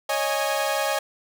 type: chord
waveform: sawtooth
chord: C# suspended second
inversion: none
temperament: equal with one note detuned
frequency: 554.4 / 622.3 / 826.3 Hz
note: C#5 / D#5 / G#5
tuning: 0 / 0 / -9 cents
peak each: -23 dBFS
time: 0.09-0.99 s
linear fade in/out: 5 ms
effects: none